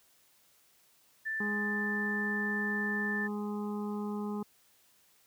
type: tone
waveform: sine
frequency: 1768 Hz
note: A6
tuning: 8 cents sharp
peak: -32 dBFS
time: 1.25-3.28 s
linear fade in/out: 20 ms
type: harmonic tone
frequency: 207.7 Hz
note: G#3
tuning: in tune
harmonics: 1 / 2 / 4 / 5 / 6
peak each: -34 / -40 / -46 / -48 / -50 dBFS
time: 1.4-4.43 s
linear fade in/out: 5 ms
effects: white hiss -66 dBFS RMS until 5.26 s + high-pass 60 Hz 12 dB/octave